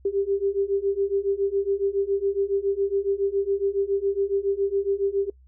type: beating tone pair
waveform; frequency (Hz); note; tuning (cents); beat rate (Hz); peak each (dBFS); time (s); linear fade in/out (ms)
sine; 392 / 399.2; G4 / G4; 0 / +32; 7.2; -25 / -24; 0.05-5.3; 5
effects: noise-tail reverb RT60 0.1 s tail -24 dB re dry + added 64 Hz sine -50 dBFS peak until 5.47 s